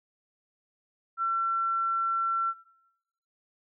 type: tone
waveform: sine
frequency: 1350 Hz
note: E6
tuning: 41 cents sharp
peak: -25 dBFS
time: 1.17-2.54 s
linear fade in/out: 50 ms
effects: noise-tail reverb RT60 1.0 s tail -21 dB re dry